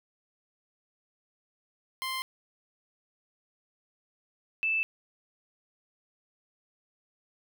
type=tone pair in turn; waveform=15% pulse / sine; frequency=1046.5 / 2637 Hz; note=C6 / E7; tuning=0 / 0 cents; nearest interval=octave + major third; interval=1600 cents; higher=second; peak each=-25 dBFS; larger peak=neither; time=2.02-2.22 / 4.63-4.83 s; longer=neither; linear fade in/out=0 ms; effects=none